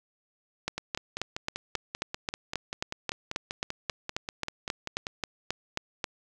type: two click trains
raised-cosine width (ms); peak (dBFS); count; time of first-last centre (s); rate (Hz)
0.2; -12 / -16; 21 / 23; 0.68-6.042 / 0.78-5.068; 3.73 / 5.13
effects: none